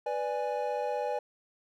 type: chord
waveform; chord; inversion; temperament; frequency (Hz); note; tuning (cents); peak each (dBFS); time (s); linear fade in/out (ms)
triangle; G# diminished; first; equal with one note detuned; 493.9 / 589.7 / 830.6; B4 / D5 / G#5; 0 / +7 / 0; -32; 0.06-1.19; 5
effects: none